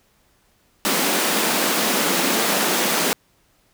pink high-pass noise, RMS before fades -20 dBFS, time 0.85-3.13 s, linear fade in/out 0 ms, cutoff 190 Hz, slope 48 dB/octave, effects pink hiss -61 dBFS RMS until 3.73 s

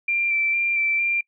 sine tone with vibrato, 2357 Hz, D7, 6 cents sharp, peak -19 dBFS, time 0.08-1.21 s, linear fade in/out 5 ms, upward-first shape square, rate 2.2 Hz, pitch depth 16 cents each way, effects noise-tail reverb RT60 0.1 s tail -25 dB re dry

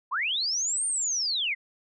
sine linear two-way sweep, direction up then down, 910 to 8960 to 1950 Hz, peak -25 dBFS, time 0.11-1.55 s, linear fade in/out 20 ms, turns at 0.86 s, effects none

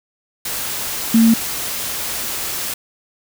sine tone in noise, 227.2 Hz, A#3, 44 cents flat, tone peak -8 dBFS, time 1.14-1.34 s, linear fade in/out 5 ms, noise white, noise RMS -24 dBFS, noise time 0.45-2.74 s, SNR +13 dB, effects none

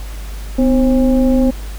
sine tone with frequency modulation, 253.4 Hz, B3, 45 cents sharp, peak -9 dBFS, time 0.58-1.51 s, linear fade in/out 10 ms, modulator 280 Hz, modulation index 0.81, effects added 50 Hz sine -24 dBFS peak until 1.78 s + pink hiss -37 dBFS RMS until 1.78 s

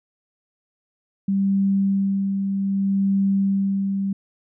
sine tone with tremolo, 196 Hz, G3, in tune, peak -16 dBFS, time 1.28-4.13 s, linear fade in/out 5 ms, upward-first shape sine, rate 0.64 Hz, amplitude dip 40%, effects none

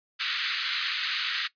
white band-pass noise, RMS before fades -30 dBFS, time 0.19-1.48 s, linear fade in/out 20 ms, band 1300 to 4500 Hz, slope 48 dB/octave, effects noise-tail reverb RT60 0.1 s tail -18 dB re dry + resampled to 11025 Hz

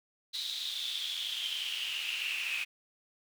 brown noise with high-pass filter sweep, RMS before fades -36 dBFS, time 0.33-2.65 s, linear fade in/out 20 ms, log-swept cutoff 3900 to 2500 Hz, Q 9.2, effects none

